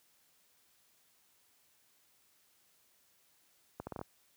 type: accelerating click train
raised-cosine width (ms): 1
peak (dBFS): -26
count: 6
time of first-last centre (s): 3.8-4.014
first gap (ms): 70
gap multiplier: 0.75
effects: white hiss -70 dBFS RMS until 4.36 s + high-pass 60 Hz 12 dB/octave